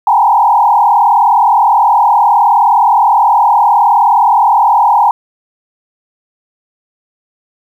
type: tone with frequency modulation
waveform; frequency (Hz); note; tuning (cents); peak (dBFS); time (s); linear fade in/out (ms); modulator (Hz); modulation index
sine; 880; A5; 0; -5; 0.07-5.11; 2; 39.3; 2.5
effects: 7-bit